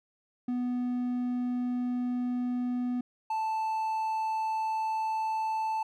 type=tone pair in turn; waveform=triangle; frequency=246.9 / 879.9 Hz; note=B3 / A5; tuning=0 / 0 cents; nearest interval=octave + minor seventh; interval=2200 cents; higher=second; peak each=-26 dBFS; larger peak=neither; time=0.48-3.01 / 3.3-5.83 s; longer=neither; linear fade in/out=5 ms; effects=none